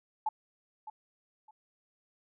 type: tone with echo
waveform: sine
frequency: 863 Hz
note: A5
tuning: 34 cents flat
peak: -27 dBFS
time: 0.26-0.29 s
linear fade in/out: 5 ms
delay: 610 ms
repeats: 2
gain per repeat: -13 dB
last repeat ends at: 1.51 s
effects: none